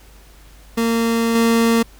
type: tone with level steps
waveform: 30% pulse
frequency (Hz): 229.6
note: A#3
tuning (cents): -26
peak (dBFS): -13 / -10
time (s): 0.77-1.83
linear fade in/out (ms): 10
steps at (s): 1.35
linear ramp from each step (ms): 2
effects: added 50 Hz sine -43 dBFS peak until 1.99 s + pink hiss -49 dBFS RMS until 1.99 s